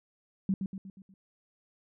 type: tone with echo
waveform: sine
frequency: 192.4 Hz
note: G3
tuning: 32 cents flat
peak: -24 dBFS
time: 0.49-0.54 s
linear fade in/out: 2 ms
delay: 120 ms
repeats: 5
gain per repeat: -6 dB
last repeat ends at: 1.14 s
effects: none